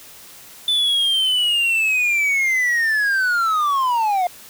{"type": "linear sweep", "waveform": "triangle", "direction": "down", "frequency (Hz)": [3520, 698.5], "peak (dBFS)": -14, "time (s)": [0.68, 4.27], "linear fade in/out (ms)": 2, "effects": ["white hiss -42 dBFS RMS until 4.49 s"]}